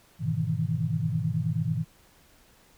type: chord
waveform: sine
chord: E major seventh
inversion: first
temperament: equal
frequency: 103.83 / 123.47 / 155.56 / 164.81 Hz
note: G#2 / B2 / D#3 / E3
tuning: 0 / 0 / 0 / 0 cents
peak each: -32 / -31 / -29 / -30 dBFS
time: 0.19-1.85 s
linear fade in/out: 50 ms
effects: pink hiss -59 dBFS RMS until 2.77 s